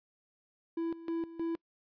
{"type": "tone with tremolo", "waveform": "triangle", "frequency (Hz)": 331.9, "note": "E4", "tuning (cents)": 12, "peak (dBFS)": -29, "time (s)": [0.77, 1.56], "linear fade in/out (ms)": 5, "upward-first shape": "square", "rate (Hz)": 3.2, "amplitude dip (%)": 80, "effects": ["noise-tail reverb RT60 0.1 s tail -26 dB re dry", "resampled to 11025 Hz"]}